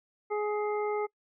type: harmonic tone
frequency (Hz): 419.1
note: G#4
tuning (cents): +16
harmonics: 1 / 2 / 3 / 5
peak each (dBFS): -29 / -35 / -39 / -43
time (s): 0.3-1.07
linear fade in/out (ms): 20
effects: noise-tail reverb RT60 0.1 s tail -25 dB re dry